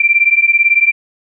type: beating tone pair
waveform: sine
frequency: 2349 / 2367 Hz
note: D7 / D7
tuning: 0 / +13 cents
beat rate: 18 Hz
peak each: -11 dBFS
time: 0-0.92 s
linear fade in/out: 5 ms
effects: none